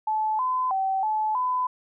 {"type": "tone with pitch steps", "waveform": "sine", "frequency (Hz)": [866, 1018, 769, 863, 1006], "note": ["A5", "C6", "G5", "A5", "B5"], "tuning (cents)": [-28, -48, -33, -34, 32], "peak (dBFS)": -22, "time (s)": [0.07, 1.67], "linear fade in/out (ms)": 5, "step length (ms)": 320, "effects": []}